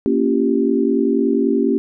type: chord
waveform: sine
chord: G half-diminished seventh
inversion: first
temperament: equal with one note detuned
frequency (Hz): 233.1 / 277.2 / 341.6 / 392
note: Bb3 / Db4 / F4 / G4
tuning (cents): 0 / 0 / -38 / 0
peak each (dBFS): -19 / -18 / -22 / -19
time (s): 0.06-1.78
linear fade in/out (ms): 0
effects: none